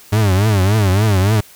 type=tone with vibrato; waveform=40% pulse; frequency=100.8 Hz; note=G2; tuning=49 cents sharp; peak=-10 dBFS; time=0.12-1.41 s; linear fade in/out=10 ms; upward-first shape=triangle; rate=3.5 Hz; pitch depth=190 cents each way; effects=white hiss -43 dBFS RMS until 1.55 s